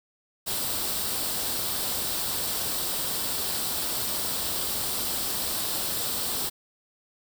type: noise with comb filter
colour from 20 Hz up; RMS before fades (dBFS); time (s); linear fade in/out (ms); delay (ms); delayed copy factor
white; -29; 0.46-6.5; 20; 0.23; +0.5
effects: none